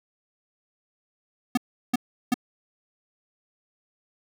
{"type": "tone bursts", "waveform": "square", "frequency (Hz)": 246.9, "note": "B3", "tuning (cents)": 0, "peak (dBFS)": -19, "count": 3, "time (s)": [1.55, 2.342], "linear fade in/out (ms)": 5, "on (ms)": 24, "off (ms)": 360, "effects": []}